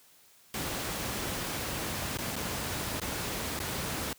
pink noise with dropouts, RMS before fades -34 dBFS, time 0.54-4.13 s, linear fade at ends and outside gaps 1 ms, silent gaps 2.173-2.186 / 2.357-2.363 / 2.999-3.016 / 3.591-3.601 s, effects white hiss -60 dBFS RMS until 4.18 s + high-pass 60 Hz 12 dB/octave

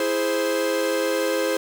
45% pulse chord, E augmented, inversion none, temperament equal with one note detuned, 329.6 / 416.5 / 523.3 Hz, E4 / G#4 / B#4, 0 / +5 / 0 cents, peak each -27 / -27 / -23 dBFS, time 0-1.57 s, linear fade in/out 2 ms, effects none

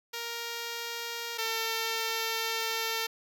5% pulse tone pair in turn, 467.4 / 450.8 Hz, A#4 / A4, +5 / +42 cents, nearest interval minor second, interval 63 cents, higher first, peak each -23 / -18 dBFS, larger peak second, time 0.13-1.38 / 1.38-3.07 s, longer second, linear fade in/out 10 ms, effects none

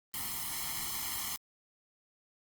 white noise with comb filter, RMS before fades -37 dBFS, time 0.14-1.36 s, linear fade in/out 0 ms, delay 0.96 ms, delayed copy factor +1, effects Opus 32 kbps

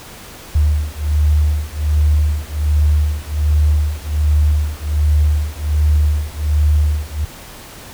sine beating tone pair, 74.5 / 75.8 Hz, D2 / D#2, +25 / -45 cents, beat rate 1.3 Hz, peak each -15 dBFS, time 0.55-7.25 s, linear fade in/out 5 ms, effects pink hiss -36 dBFS RMS until 7.93 s

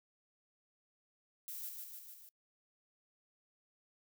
violet noise with echo, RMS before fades -45 dBFS, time 1.48-1.69 s, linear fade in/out 0 ms, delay 150 ms, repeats 4, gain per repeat -3 dB, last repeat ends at 2.29 s, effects noise-tail reverb RT60 0.1 s tail -25 dB re dry

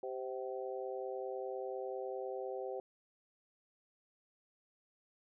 harmonic tone with a mistuned harmonic, 130 Hz, C3, 11 cents flat, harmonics 3 / 4 / 5 / 6, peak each -42 / -42 / -49 / -47 dBFS, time 0.03-2.8 s, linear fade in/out 2 ms, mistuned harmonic 6, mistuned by -35 cents, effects none

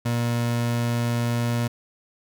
30% pulse tone, 118.7 Hz, A#2, 32 cents sharp, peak -19 dBFS, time 0.05-1.68 s, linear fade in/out 10 ms, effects none

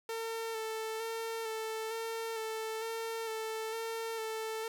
sawtooth tone with vibrato, 447.4 Hz, A4, 29 cents sharp, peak -32 dBFS, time 0.09-4.68 s, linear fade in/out 2 ms, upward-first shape square, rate 1.1 Hz, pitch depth 21 cents each way, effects none

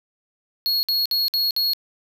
square tone bursts, 4323 Hz, C#8, 44 cents flat, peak -19 dBFS, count 5, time 0.66-1.734 s, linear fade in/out 0 ms, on 170 ms, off 56 ms, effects none

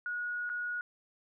sine tone with dropouts, 1452 Hz, F#6, 33 cents flat, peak -33 dBFS, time 0.06-0.81 s, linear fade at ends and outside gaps 1 ms, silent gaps 0.493-0.499 s, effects none

